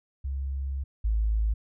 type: tone pair in turn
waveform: sine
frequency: 67.9 / 53.99 Hz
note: C#2 / A1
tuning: -35 / -32 cents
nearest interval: major third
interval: 397 cents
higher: first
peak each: -28 / -22 dBFS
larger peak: second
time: 0.24-0.84 / 1.04-1.54 s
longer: first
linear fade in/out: 10 ms
effects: none